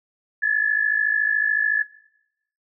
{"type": "tone pair together", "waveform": "sine", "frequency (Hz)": [1698, 1751.8], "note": ["G#6", "A6"], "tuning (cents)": [38, -8], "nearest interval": "minor second", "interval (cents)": 54, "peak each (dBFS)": [-20, -22], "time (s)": [0.42, 1.83], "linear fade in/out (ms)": 10, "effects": ["noise-tail reverb RT60 0.8 s tail -18 dB re dry"]}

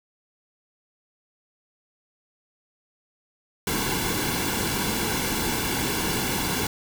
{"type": "noise with comb filter", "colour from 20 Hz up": "pink", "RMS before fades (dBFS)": -26, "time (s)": [3.67, 6.67], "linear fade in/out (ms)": 2, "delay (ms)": 1.6, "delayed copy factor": -0.65, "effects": []}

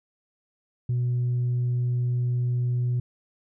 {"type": "tone", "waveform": "sine", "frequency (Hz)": 122.9, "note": "B2", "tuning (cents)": -8, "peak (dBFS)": -20, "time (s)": [0.89, 3], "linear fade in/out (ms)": 5, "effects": ["tanh soft clip ceiling -20 dBFS"]}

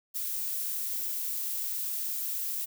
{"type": "noise", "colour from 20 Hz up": "violet", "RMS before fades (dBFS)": -33, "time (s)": [0.14, 2.66], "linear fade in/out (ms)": 20, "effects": []}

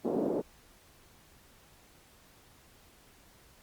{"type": "band-pass noise", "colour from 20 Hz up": "white", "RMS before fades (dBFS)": -31, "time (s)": [0.04, 0.42], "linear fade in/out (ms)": 20, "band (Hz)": [200, 530], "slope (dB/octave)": 24, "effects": ["pink hiss -60 dBFS RMS until 3.62 s", "Opus 48 kbps"]}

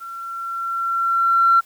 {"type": "tone with level ramp", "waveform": "sine", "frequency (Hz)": 1360, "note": "F6", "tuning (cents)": -46, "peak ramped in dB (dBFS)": [-31, -9], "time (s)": [0, 1.61], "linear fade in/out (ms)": 20, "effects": ["tanh soft clip ceiling -5 dBFS", "white hiss -52 dBFS RMS until 1.65 s"]}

